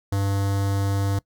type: tone with notch filter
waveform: square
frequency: 98.9 Hz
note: G2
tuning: 16 cents sharp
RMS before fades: -23 dBFS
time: 0.12-1.19 s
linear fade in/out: 5 ms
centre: 2500 Hz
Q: 1.5
effects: noise-tail reverb RT60 0.1 s tail -21 dB re dry